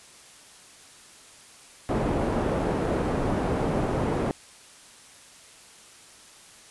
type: low-pass noise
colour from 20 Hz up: white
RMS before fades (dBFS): -26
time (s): 1.89-4.31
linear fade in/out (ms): 0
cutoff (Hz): 540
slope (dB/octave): 12
effects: white hiss -50 dBFS RMS until 6.7 s + resampled to 24000 Hz